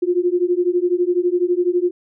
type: beating tone pair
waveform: sine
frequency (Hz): 349.2 / 361.2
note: F4 / F#4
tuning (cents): 0 / -42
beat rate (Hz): 12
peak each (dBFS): -18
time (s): 0.02-1.91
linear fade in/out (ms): 10
effects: none